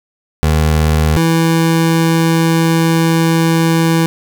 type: tone pair in turn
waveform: 25% pulse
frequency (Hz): 77.78 / 164.24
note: D#2 / E3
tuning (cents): 0 / -6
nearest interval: octave + minor second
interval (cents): 1294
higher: second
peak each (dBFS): -6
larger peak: neither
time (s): 0.43-1.17 / 1.17-4.06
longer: second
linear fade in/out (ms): 0
effects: none